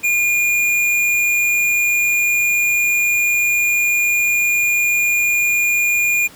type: tone with hard clipping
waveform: sine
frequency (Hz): 2422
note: D#7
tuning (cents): -47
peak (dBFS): -15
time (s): 0.03-6.28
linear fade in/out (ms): 20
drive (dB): 13
effects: pink hiss -42 dBFS RMS until 6.35 s + high-pass 60 Hz 12 dB/octave